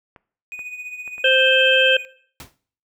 clicks, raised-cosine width 0.5 ms, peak -28 dBFS, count 4, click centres 0.162 / 0.592 / 1.077 / 1.181 s
triangle tone with tremolo, 2483 Hz, D#7, 4 cents flat, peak -26 dBFS, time 0.52-2.05 s, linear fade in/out 0 ms, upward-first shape triangle, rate 15 Hz, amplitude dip 70%
harmonic tone, 523 Hz, C5, 1 cent flat, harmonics 1 / 3 / 5 / 6, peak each -18 / -18 / -18 / -18 dBFS, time 1.24-1.97 s, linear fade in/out 5 ms
pink noise with exponential decay, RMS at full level -33 dBFS, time 2.4-2.56 s, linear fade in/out 1 ms, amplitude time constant 33 ms
effects noise-tail reverb RT60 0.5 s tail -19 dB re dry

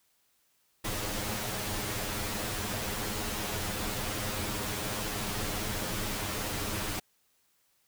pink noise with comb filter, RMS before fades -34 dBFS, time 0.84-7 s, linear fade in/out 10 ms, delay 9.6 ms, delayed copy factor +0.85, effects white hiss -71 dBFS RMS until 7.87 s

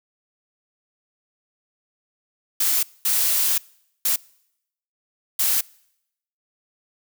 blue noise bursts at uneven times, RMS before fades -20 dBFS, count 4, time 2.6-2.83 / 3.05-3.58 / 4.05-4.16 / 5.39-5.61 s, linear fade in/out 5 ms, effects noise-tail reverb RT60 0.8 s tail -25 dB re dry

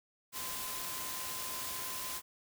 sine tone in noise, 1031 Hz, C6, 26 cents flat, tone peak -47 dBFS, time 0.32-2.22 s, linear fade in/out 50 ms, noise white, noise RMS -40 dBFS, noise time 0.32-2.22 s, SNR -10 dB, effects none

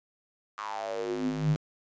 square tone with high-pass filter sweep, 52.1 Hz, G#1, 6 cents sharp, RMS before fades -31 dBFS, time 0.58-1.56 s, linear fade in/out 0 ms, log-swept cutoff 1200 to 130 Hz, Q 6.8, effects resampled to 16000 Hz

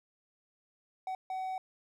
triangle tone bursts at uneven times, 753 Hz, F#5, 30 cents sharp, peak -32 dBFS, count 2, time 1.07-1.15 / 1.3-1.58 s, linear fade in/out 2 ms, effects none

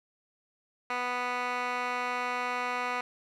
15% pulse tone with band-pass filter, 247 Hz, B3, in tune, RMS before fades -32 dBFS, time 0.9-3.01 s, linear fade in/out 2 ms, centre 1600 Hz, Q 2.6, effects none

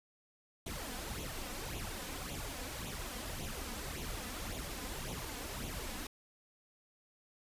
pink noise with flanger, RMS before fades -42 dBFS, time 0.66-6.07 s, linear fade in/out 5 ms, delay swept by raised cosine 0.29 to 4.09 ms, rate 1.8 Hz, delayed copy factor +0.65, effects resampled to 32000 Hz

